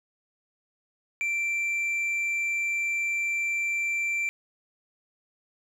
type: tone with tanh clipping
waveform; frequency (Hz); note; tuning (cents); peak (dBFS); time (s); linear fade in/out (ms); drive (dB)
sine; 2349; D7; 0; -26; 1.21-4.29; 0; 4
effects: none